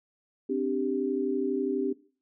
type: chord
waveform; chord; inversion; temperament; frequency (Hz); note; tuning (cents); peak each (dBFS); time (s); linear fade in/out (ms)
sine; C suspended second; none; equal; 261.6 / 293.7 / 392; C4 / D4 / G4; 0 / 0 / 0; -30 / -31 / -29; 0.49-1.93; 10
effects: noise-tail reverb RT60 0.4 s tail -19 dB re dry